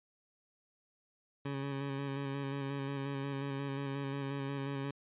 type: tone with vibrato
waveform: 20% pulse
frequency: 138.59 Hz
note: C#3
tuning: in tune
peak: -31 dBFS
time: 1.45-4.91 s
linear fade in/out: 5 ms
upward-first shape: square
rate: 5.6 Hz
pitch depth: 21 cents each way
effects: resampled to 8000 Hz